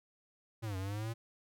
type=linear two-way sweep; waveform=square; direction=down then up; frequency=116.5 to 92.4 to 116.5 Hz; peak=-37 dBFS; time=0.62-1.14 s; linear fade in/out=20 ms; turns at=0.77 s; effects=none